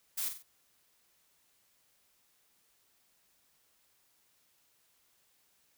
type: noise with echo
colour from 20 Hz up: blue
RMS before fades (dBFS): -35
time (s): 0.17-0.29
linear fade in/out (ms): 10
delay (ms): 46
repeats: 3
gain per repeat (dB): -7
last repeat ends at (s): 0.428
effects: white hiss -71 dBFS RMS until 5.77 s